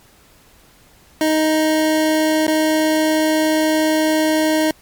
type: tone with dropouts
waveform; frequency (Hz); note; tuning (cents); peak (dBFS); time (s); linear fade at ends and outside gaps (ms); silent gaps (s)
25% pulse; 312.3; D#4; +7; -10; 1.21-4.71; 1; 2.468-2.479
effects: pink hiss -50 dBFS RMS until 4.81 s + MP3 96 kbps